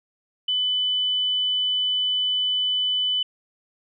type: tone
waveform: sine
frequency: 3000 Hz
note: F#7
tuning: 23 cents sharp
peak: -20 dBFS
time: 0.48-3.23 s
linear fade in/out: 5 ms
effects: none